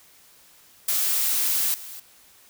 blue noise with level steps, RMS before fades -23 / -39 dBFS, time 0.88-2 s, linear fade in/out 5 ms, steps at 1.74 s, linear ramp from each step 2 ms, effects white hiss -54 dBFS RMS until 2.49 s

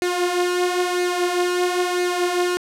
sawtooth tone with flanger, 357.1 Hz, F4, 39 cents sharp, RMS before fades -21 dBFS, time 0.02-2.57 s, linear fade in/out 0 ms, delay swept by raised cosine 0.45 to 6.35 ms, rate 1 Hz, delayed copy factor +0.55, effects low-pass 11000 Hz 12 dB/octave

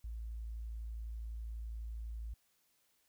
sine tone, 56 Hz, A1, 31 cents sharp, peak -40 dBFS, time 0.04-2.34 s, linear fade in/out 5 ms, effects white hiss -75 dBFS RMS until 3.08 s

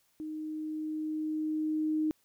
sine tone with level ramp, 310 Hz, D#4, 6 cents flat, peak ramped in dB -36 to -26 dBFS, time 0.2-2.11 s, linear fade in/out 0 ms, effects white hiss -71 dBFS RMS until 2.24 s

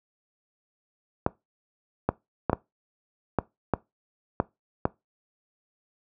clicks, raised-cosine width 1 ms, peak -7 dBFS, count 8, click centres 1.264 / 2.09 / 2.497 / 2.531 / 3.387 / 3.737 / 4.401 / 4.854 s, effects noise-tail reverb RT60 0.2 s tail -21 dB re dry + high-pass 60 Hz 12 dB/octave

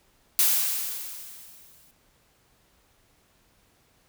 blue noise with exponential decay, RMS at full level -19 dBFS, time 0.39-1.91 s, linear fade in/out 0 ms, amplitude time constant 330 ms, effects pink hiss -64 dBFS RMS until 4.08 s

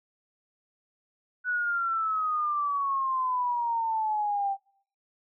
sine exponential sweep, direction down, 1487 to 780 Hz, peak -25 dBFS, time 1.44-4.57 s, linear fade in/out 50 ms, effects noise-tail reverb RT60 0.6 s tail -24 dB re dry

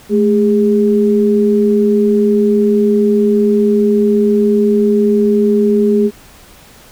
sine tone pair together, 215.6 / 409 Hz, A3 / G#4, -35 / -26 cents, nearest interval major seventh, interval 1109 cents, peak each -11 dBFS, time 0.09-6.11 s, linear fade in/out 50 ms, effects pink hiss -41 dBFS RMS until 6.91 s

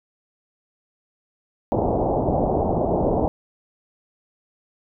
white low-pass noise, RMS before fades -21 dBFS, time 1.72-3.28 s, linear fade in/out 0 ms, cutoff 810 Hz, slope 48 dB/octave, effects none

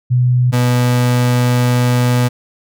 sine / 35% pulse tone pair in turn, 124.5 / 123.28 Hz, B2 / B2, +14 / -3 cents, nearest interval unison, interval 17 cents, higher first, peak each -9 dBFS, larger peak neither, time 0.1-0.52 / 0.52-2.29 s, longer second, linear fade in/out 20 ms, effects none

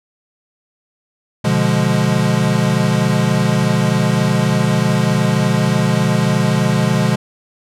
square chord, B diminished seventh, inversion none, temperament equal, 123.47 / 146.83 / 174.61 / 207.7 Hz, B2 / D3 / F3 / Ab3, 0 / 0 / 0 / 0 cents, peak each -19 dBFS, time 1.44-7.16 s, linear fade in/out 10 ms, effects low-pass 10000 Hz 12 dB/octave

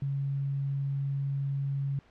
sine tone, 138.59 Hz, C#3, in tune, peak -28 dBFS, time 0.02-1.99 s, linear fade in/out 2 ms, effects pink hiss -61 dBFS RMS until 2.1 s + low-pass 3000 Hz 12 dB/octave

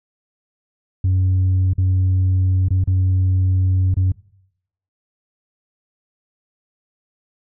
sine tone with dropouts, 93.1 Hz, F#2, 11 cents sharp, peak -11 dBFS, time 1.04-4.12 s, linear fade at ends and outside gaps 5 ms, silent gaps 1.734-1.781 / 2.685-2.706 / 2.84-2.874 / 3.942-3.968 s, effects noise-tail reverb RT60 0.8 s tail -24 dB re dry + tanh soft clip ceiling -12 dBFS

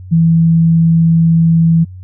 sine tone, 164.81 Hz, E3, in tune, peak -6 dBFS, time 0.11-1.85 s, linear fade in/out 20 ms, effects added 92 Hz sine -28 dBFS peak until 2.03 s

